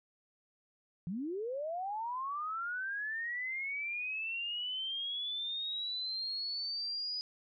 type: linear sweep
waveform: sine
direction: up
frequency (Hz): 159.5 to 4970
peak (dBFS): -35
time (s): 1.07-7.21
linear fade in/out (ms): 0
effects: none